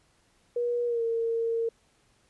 sine tone with pitch glide, 480.6 to 458.6 Hz, B4 to A#4, -47 to -28 cents, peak -25 dBFS, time 0.56-1.69 s, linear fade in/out 5 ms, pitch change -81 cents, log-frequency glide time 0.86-1.03 s, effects pink hiss -66 dBFS RMS until 2.29 s + resampled to 24000 Hz

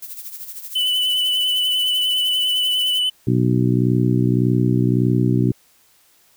violet noise with tremolo, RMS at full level -31 dBFS, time 0.02-3 s, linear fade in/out 5 ms, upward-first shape sine, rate 13 Hz, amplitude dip 65%
triangle tone with vibrato, 2998 Hz, F#7, 22 cents sharp, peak -15 dBFS, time 0.75-3.1 s, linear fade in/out 10 ms, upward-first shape sine, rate 10 Hz, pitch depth 22 cents each way
harmonic tone, 61.74 Hz, B1, in tune, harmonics 2 / 3 / 4 / 5 / 6, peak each -17 / -21 / -22 / -22 / -25 dBFS, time 3.27-5.52 s, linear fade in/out 5 ms
effects white hiss -56 dBFS RMS until 6.36 s

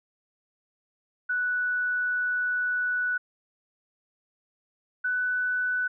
sine tone pair in turn, 1480 / 1492.9 Hz, F#6 / F#6, 0 / +15 cents, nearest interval unison, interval 15 cents, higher second, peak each -24 dBFS, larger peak neither, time 1.29-3.18 / 5.04-5.88 s, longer first, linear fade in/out 10 ms, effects none

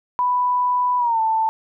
sine tone with pitch glide, 990 to 887.1 Hz, B5 to A5, +4 to +14 cents, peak -16 dBFS, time 0.19-1.49 s, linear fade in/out 0 ms, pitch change -190 cents, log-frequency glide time 0.98-1.2 s, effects none

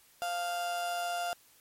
35% pulse tone with amplitude modulation, 698.5 Hz, F5, in tune, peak -28 dBFS, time 0.22-1.33 s, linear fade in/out 0 ms, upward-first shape sine, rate 177 Hz, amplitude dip 40%, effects white hiss -62 dBFS RMS until 1.6 s + MP3 64 kbps

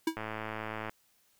square tone with exponential decay, 322.9 Hz, E4, 36 cents flat, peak -24 dBFS, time 0.07-0.18 s, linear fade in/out 5 ms, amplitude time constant 22 ms
click train, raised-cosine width 0.5 ms, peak -22 dBFS, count 80, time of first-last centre 0.17-0.895 s, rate 109 Hz
effects white hiss -69 dBFS RMS until 1.39 s

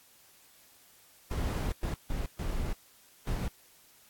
brown noise bursts at uneven times, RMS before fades -32 dBFS, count 5, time 1.31-1.72 / 1.83-1.94 / 2.1-2.26 / 2.39-2.73 / 3.27-3.48 s, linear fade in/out 2 ms, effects white hiss -60 dBFS RMS until 4.09 s + AAC 64 kbps

